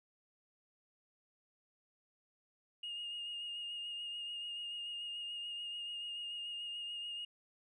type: tone with vibrato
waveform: sine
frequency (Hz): 2847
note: F7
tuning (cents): +33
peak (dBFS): -39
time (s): 2.83-7.25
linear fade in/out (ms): 5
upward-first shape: triangle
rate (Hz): 6.9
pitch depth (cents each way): 24
effects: tanh soft clip ceiling -37 dBFS